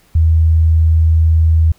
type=tone; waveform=sine; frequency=80.6 Hz; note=E2; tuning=38 cents flat; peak=-7 dBFS; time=0.15-1.72 s; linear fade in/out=5 ms; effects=pink hiss -52 dBFS RMS until 1.78 s